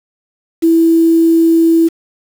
sine tone with quantisation, 329.6 Hz, E4, in tune, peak -6 dBFS, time 0.62-1.89 s, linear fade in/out 20 ms, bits 5, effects none

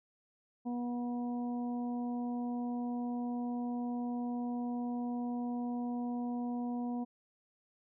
harmonic tone, 242.3 Hz, B3, 33 cents flat, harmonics 1 / 2 / 3 / 4, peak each -34 / -48 / -45 / -51 dBFS, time 0.65-7.05 s, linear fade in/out 20 ms, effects none

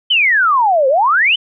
sine exponential two-way sweep, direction down then up, 3136 to 510 to 3136 Hz, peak -9 dBFS, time 0.1-1.36 s, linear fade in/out 10 ms, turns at 0.88 s, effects none

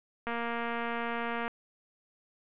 click train, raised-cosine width 0.5 ms, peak -20 dBFS, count 284, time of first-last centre 0.27-1.479 s, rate 234 Hz, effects resampled to 8000 Hz + 10-bit

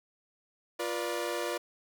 sawtooth chord, B diminished, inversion second, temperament equal with one note detuned, 349.2 / 483.2 / 587.3 Hz, F4 / B4 / D5, 0 / -38 / 0 cents, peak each -32 dBFS, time 0.79-1.58 s, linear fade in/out 10 ms, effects none

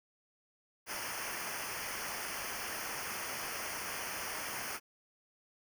pink noise with comb filter, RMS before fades -40 dBFS, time 0.86-4.8 s, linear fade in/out 50 ms, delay 0.26 ms, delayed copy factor -0.9, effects none

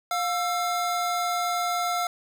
square tone pair together, 709 / 1338.4 Hz, F5 / E6, +26 / +26 cents, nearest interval major seventh, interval 1100 cents, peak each -27 / -29 dBFS, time 0.11-2.07 s, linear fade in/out 2 ms, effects 10-bit

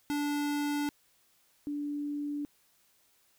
square / sine tone pair in turn, 291.1 / 291.1 Hz, D4 / D4, -15 / -15 cents, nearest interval unison, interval 0 cents, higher neither, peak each -30 / -32 dBFS, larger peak first, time 0.1-0.89 / 1.67-2.45 s, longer first, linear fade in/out 0 ms, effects white hiss -68 dBFS RMS until 3.38 s

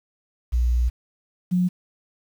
sine tone pair in turn, 60.1 / 180.1 Hz, B1 / F#3, -46 / -46 cents, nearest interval octave + perfect fifth, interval 1900 cents, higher second, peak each -17 dBFS, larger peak neither, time 0.52-0.9 / 1.51-1.69 s, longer first, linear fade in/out 20 ms, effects 8-bit

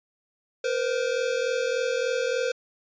square tone pair together, 471.4 / 514.8 Hz, A#4 / C5, +19 / -28 cents, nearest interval major second, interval 153 cents, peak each -28 / -27 dBFS, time 0.64-2.52 s, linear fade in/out 5 ms, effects resampled to 16000 Hz

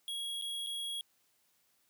square tone with dropouts, 3312 Hz, G#7, 5 cents flat, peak -37 dBFS, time 0.08-1.01 s, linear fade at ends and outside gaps 1 ms, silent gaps 0.414-0.421 / 0.664-0.669 s, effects white hiss -73 dBFS RMS until 1.89 s + high-pass 60 Hz 12 dB/octave

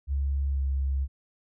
sine tone with pitch glide, 69.3 to 67.87 Hz, C#2 to C#2, 0 to -36 cents, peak -24 dBFS, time 0.07-1.08 s, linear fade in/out 50 ms, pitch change -36 cents, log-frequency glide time 0.49-0.62 s, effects none

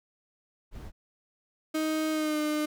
brown noise, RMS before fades -40 dBFS, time 0.71-0.92 s, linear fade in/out 50 ms
35% pulse tone with pitch glide, 312.9 to 302.6 Hz, D#4 to D#4, +10 to -48 cents, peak -25 dBFS, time 1.74-2.66 s, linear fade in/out 10 ms, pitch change -58 cents, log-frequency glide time 2.11-2.39 s
effects none

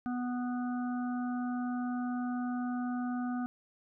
harmonic tone, 246.9 Hz, B3, in tune, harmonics 1 / 3 / 5 / 6, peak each -32 / -42 / -46 / -48 dBFS, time 0.06-3.46 s, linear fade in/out 0 ms, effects none

